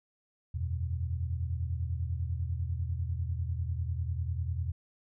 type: chord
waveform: sine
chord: E suspended second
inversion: none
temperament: equal with one note detuned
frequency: 82.41 / 92.5 / 122.62 Hz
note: E2 / F#2 / B2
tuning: 0 / 0 / -12 cents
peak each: -32 / -37 / -37 dBFS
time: 0.54-4.72 s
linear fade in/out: 10 ms
effects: none